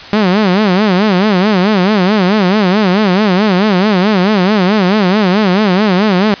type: tone with vibrato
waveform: sawtooth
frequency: 197.1 Hz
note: G3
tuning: 10 cents sharp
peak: -4 dBFS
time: 0.13-6.34 s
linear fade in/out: 0 ms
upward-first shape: sine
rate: 4.6 Hz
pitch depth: 180 cents each way
effects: white hiss -30 dBFS RMS until 6.4 s + resampled to 11025 Hz